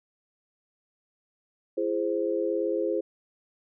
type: chord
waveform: sine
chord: E augmented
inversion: none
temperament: equal with one note detuned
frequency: 337.5 / 415.3 / 523.3 Hz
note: E4 / G#4 / B#4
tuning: +41 / 0 / 0 cents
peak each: -29 dBFS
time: 1.77-3.01 s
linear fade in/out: 10 ms
effects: none